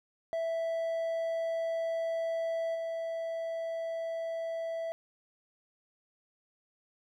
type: tone with level steps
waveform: triangle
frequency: 659.3 Hz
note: E5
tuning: in tune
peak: -28 / -31 dBFS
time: 0.33-4.92 s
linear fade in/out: 0 ms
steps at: 2.74 s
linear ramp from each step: 20 ms
effects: none